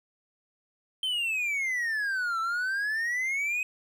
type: exponential two-way sweep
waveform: triangle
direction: down then up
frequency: 3136 to 1318.5 to 2538 Hz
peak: -25 dBFS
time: 1.03-3.63 s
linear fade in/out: 2 ms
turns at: 2.4 s
effects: none